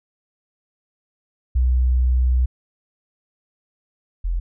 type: tone pair in turn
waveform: sine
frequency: 62.7 / 42.82 Hz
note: B1 / F1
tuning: +27 / -33 cents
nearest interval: perfect fifth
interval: 660 cents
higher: first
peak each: -14 / -19 dBFS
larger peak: first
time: 1.55-2.46 / 4.24-4.4 s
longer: first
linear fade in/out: 10 ms
effects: none